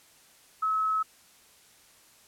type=tone; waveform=sine; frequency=1290 Hz; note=E6; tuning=38 cents flat; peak=-24 dBFS; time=0.62-1.03 s; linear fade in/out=10 ms; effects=white hiss -58 dBFS RMS until 2.27 s + low-pass 12000 Hz 12 dB/octave